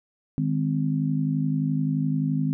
harmonic tone, 51.6 Hz, G#1, 10 cents flat, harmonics 3 / 4 / 5, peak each -24 / -30 / -26 dBFS, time 0.38-2.53 s, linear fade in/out 0 ms, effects none

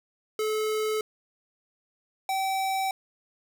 square tone pair in turn, 431.9 / 769.6 Hz, A4 / G5, -32 / -32 cents, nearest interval minor seventh, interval 1000 cents, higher second, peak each -26 dBFS, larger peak neither, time 0.39-1.01 / 2.29-2.91 s, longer neither, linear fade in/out 2 ms, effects none

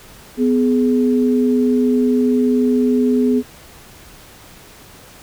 sine tone pair together, 249.7 / 420 Hz, B3 / G#4, +19 / +19 cents, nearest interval major sixth, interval 900 cents, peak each -13 / -18 dBFS, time 0.37-3.43 s, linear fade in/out 50 ms, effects pink hiss -42 dBFS RMS until 5.22 s

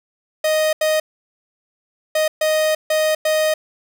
45% pulse tone bursts at uneven times, 622.3 Hz, D#5, in tune, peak -15 dBFS, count 6, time 0.44-0.73 / 0.81-1 / 2.15-2.28 / 2.41-2.75 / 2.9-3.15 / 3.25-3.54 s, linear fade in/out 5 ms, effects none

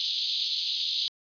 white band-pass noise, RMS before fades -29 dBFS, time 0-1.08 s, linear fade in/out 0 ms, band 3400 to 4500 Hz, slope 48 dB/octave, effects resampled to 11025 Hz

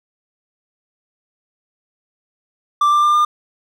triangle tone with pitch steps, 1176 / 1185.5 / 1195.2 / 1204.9 Hz, D6 / D6 / D6 / D6, +2 / +16 / +30 / +44 cents, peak -9 dBFS, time 2.81-3.25 s, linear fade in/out 5 ms, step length 110 ms, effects none

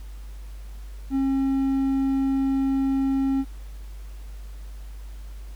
triangle tone, 270 Hz, C#4, 45 cents flat, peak -18 dBFS, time 1.1-3.45 s, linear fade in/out 50 ms, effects added 50 Hz sine -35 dBFS peak until 5.55 s + pink hiss -54 dBFS RMS until 5.55 s

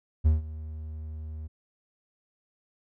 triangle tone with ADSR envelope, 77.78 Hz, D#2, in tune, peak -14 dBFS, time 0.24-1.48 s, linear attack 24 ms, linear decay 150 ms, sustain -19 dB, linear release 18 ms, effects none

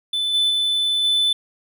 triangle tone with level steps, 3509 Hz, A7, 5 cents flat, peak -18 / -14 / -16 / -14 dBFS, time 0.13-1.33 s, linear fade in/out 5 ms, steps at 0.33 / 0.49 / 1.03 s, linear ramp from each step 20 ms, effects none

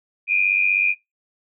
sine tone pair together, 2391 / 2487 Hz, D7 / D#7, +30 / -1 cents, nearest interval minor second, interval 69 cents, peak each -19 dBFS, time 0.27-0.95 s, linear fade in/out 50 ms, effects noise-tail reverb RT60 0.2 s tail -22 dB re dry

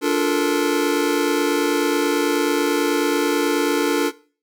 square chord, Bb major seventh, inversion first, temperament just, 291.4 / 349.6 / 437 / 466.2 Hz, D4 / F4 / A4 / Bb4, -13 / +2 / -12 / 0 cents, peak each -21 / -24 / -24 / -25 dBFS, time 0.01-4.12 s, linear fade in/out 50 ms, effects noise-tail reverb RT60 0.4 s tail -19 dB re dry

